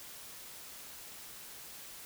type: silence
effects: white hiss -49 dBFS RMS until 2.05 s